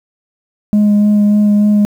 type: tone with vibrato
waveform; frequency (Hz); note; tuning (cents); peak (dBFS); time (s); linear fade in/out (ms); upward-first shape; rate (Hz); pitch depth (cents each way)
sine; 207.7; G#3; 0; -4; 0.73-1.85; 0; sine; 3.4; 12
effects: tanh soft clip ceiling -6 dBFS + 7-bit